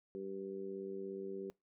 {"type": "harmonic tone", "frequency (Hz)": 97, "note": "G2", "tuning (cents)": -18, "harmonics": [2, 3, 4, 5], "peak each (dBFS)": [-49, -51, -42, -51], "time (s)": [0.15, 1.5], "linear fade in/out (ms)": 0, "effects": ["noise-tail reverb RT60 0.2 s tail -23 dB re dry"]}